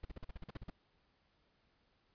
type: noise bursts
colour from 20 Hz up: brown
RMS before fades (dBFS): -43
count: 11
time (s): 0.03-0.701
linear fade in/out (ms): 5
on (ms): 21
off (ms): 44
effects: pink hiss -75 dBFS RMS until 2.14 s + resampled to 11025 Hz